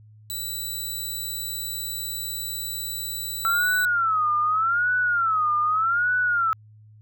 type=tone; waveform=10% pulse; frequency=3952 Hz; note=B7; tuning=in tune; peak=-21 dBFS; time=0.3-3.85 s; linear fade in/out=0 ms
type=tone with vibrato; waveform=sine; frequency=1339 Hz; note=E6; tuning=27 cents sharp; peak=-19 dBFS; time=3.45-6.53 s; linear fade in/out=0 ms; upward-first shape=sine; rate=0.83 Hz; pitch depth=180 cents each way
effects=added 107 Hz sine -47 dBFS peak until 7.01 s